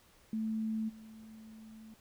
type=tone with level steps; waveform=sine; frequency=220 Hz; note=A3; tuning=in tune; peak=-32 / -49 dBFS; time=0.33-1.94 s; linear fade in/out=2 ms; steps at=0.88 s; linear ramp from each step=20 ms; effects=pink hiss -64 dBFS RMS until 2 s